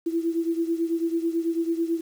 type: beating tone pair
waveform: sine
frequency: 330.6 / 339.7 Hz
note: E4 / F4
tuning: +5 / -48 cents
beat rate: 9.1 Hz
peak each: -24 / -28 dBFS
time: 0.06-2.01 s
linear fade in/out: 10 ms
effects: 8-bit